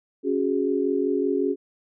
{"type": "chord", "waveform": "sine", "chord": "C# suspended fourth", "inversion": "none", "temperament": "equal", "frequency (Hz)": [277.2, 370, 415.3], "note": ["C#4", "F#4", "G#4"], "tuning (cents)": [0, 0, 0], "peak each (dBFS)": -25, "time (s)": [0.23, 1.56], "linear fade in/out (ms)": 50, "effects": []}